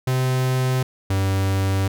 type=tone pair in turn; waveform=45% pulse; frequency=129 / 96.64 Hz; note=C3 / G2; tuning=-24 / -24 cents; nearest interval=perfect fourth; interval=500 cents; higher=first; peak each=-18 dBFS; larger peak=neither; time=0.07-0.83 / 1.1-1.88 s; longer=second; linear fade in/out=5 ms; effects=none